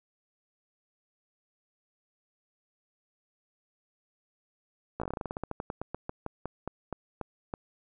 slowing click train, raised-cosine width 1 ms, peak -20 dBFS, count 25, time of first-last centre 5-7.539 s, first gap 16 ms, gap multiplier 1.14, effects none

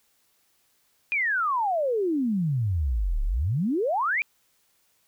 sine exponential two-way sweep, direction down then up, 2486 to 33 to 2486 Hz, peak -22 dBFS, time 1.12-4.22 s, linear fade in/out 0 ms, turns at 3.23 s, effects white hiss -67 dBFS RMS until 5.07 s

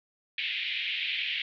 pink band-pass noise, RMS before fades -32 dBFS, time 0.38-1.42 s, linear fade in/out 2 ms, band 2100 to 3600 Hz, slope 48 dB/octave, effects none

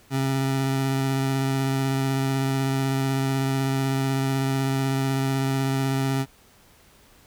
25% pulse tone with vibrato, 134.7 Hz, C#3, 49 cents flat, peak -18 dBFS, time 0.1-6.26 s, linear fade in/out 50 ms, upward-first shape sine, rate 16 Hz, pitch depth 13 cents each way, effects pink hiss -55 dBFS RMS until 7.26 s

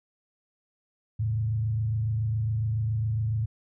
sine tone with frequency modulation, 110 Hz, A2, in tune, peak -24 dBFS, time 1.19-3.46 s, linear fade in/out 10 ms, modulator 27.2 Hz, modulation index 0.51, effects none

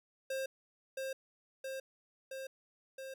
square tone with echo, 532 Hz, C5, 29 cents sharp, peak -36 dBFS, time 0.3-0.46 s, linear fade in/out 5 ms, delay 670 ms, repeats 4, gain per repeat -2 dB, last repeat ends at 3.14 s, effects none

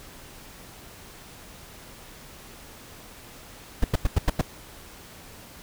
brown noise bursts, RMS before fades -18 dBFS, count 6, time 3.82-4.413 s, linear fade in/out 5 ms, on 23 ms, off 91 ms, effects pink hiss -46 dBFS RMS until 5.62 s

